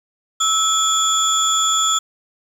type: tone cluster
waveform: sine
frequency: 1311 / 3382 / 7120 Hz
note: E6 / G#7 / A8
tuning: -10 / +31 / +20 cents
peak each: -18 dBFS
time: 0.4-1.99 s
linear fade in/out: 10 ms
effects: tanh soft clip ceiling -8 dBFS + 7-bit